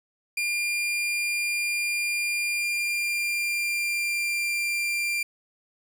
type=tone with pitch glide; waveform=40% pulse; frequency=2400 to 2379 Hz; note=D7 to D7; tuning=+37 to +22 cents; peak=-24 dBFS; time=0.37-5.23 s; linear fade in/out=5 ms; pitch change=-15 cents; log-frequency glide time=2.53-4.48 s; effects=none